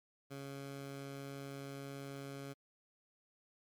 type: tone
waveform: 15% pulse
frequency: 138.59 Hz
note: C#3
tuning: in tune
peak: -38 dBFS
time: 0.3-2.54 s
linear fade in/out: 20 ms
effects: MP3 96 kbps